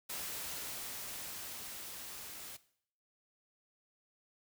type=noise with level ramp; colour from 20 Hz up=white; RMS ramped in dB=-41 to -48 dBFS; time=0.09-2.57 s; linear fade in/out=10 ms; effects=noise-tail reverb RT60 0.6 s tail -17 dB re dry